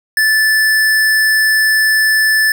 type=tone; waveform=square; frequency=1750 Hz; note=A6; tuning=10 cents flat; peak=-10 dBFS; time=0.17-2.52 s; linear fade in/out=2 ms; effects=none